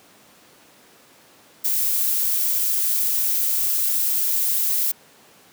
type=noise; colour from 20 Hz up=violet; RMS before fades=-21 dBFS; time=1.64-4.92 s; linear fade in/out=10 ms; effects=pink hiss -51 dBFS RMS until 5.52 s + high-pass 200 Hz 12 dB/octave